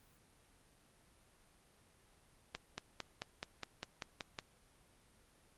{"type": "accelerating click train", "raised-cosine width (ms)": 0.2, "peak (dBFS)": -23, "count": 10, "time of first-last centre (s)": [2.55, 4.388], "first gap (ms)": 230, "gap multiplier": 0.97, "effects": ["pink hiss -68 dBFS RMS until 5.57 s", "Opus 32 kbps"]}